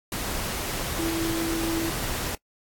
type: tone in noise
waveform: sine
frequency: 329.6 Hz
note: E4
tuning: in tune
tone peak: -26 dBFS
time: 0.99-1.9 s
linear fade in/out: 2 ms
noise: pink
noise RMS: -30 dBFS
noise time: 0.12-2.35 s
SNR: +1 dB
effects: noise-tail reverb RT60 0.1 s tail -25 dB re dry + AAC 64 kbps